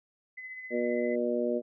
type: tone with tremolo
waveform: sine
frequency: 2026 Hz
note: B6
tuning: 44 cents sharp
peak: -38 dBFS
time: 0.37-1.16 s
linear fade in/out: 10 ms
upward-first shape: sine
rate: 15 Hz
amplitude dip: 40%
type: harmonic tone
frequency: 120.6 Hz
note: B2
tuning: 41 cents flat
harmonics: 2 / 3 / 4 / 5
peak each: -32 / -32 / -32 / -32 dBFS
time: 0.7-1.62 s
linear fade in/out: 50 ms
effects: none